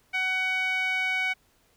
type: tone with band-pass filter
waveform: sawtooth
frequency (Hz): 750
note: F#5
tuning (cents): +23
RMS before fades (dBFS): -27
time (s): 0.13-1.34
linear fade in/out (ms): 20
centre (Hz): 2100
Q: 4.8
effects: pink hiss -65 dBFS RMS until 1.76 s